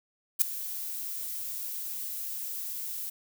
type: noise with ADSR envelope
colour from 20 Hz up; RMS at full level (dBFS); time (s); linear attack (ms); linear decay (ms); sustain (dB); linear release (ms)
violet; -19; 0.39-3.1; 27; 4; -17; 8
effects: none